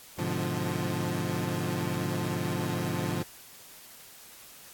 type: chord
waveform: 25% pulse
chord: G# diminished seventh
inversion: none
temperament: equal with one note detuned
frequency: 103.83 / 126.21 / 146.83 / 174.61 Hz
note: G#2 / B2 / D3 / F3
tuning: 0 / +38 / 0 / 0 cents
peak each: -32 / -32 / -31 / -29 dBFS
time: 0.18-3.23 s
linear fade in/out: 10 ms
effects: white hiss -50 dBFS RMS until 4.73 s + AAC 64 kbps